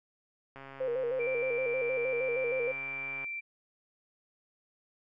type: click train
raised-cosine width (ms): 0.5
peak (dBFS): -32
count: 366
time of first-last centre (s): 0.56-3.244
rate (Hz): 136
type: tone with vibrato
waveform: sine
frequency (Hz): 497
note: B4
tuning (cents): +11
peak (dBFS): -29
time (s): 0.8-2.72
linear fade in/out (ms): 10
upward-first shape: square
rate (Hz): 6.4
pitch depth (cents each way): 79
type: tone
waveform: sine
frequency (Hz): 2349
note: D7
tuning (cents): 0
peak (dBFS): -35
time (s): 1.19-3.41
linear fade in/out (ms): 20
effects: none